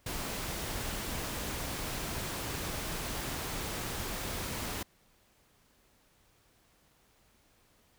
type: noise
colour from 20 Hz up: pink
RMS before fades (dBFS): -37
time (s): 0.06-4.83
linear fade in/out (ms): 5
effects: pink hiss -67 dBFS RMS until 7.98 s